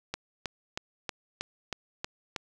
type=click train; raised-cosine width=0.2 ms; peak=-15 dBFS; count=8; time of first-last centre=0.14-2.362 s; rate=3.15 Hz; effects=none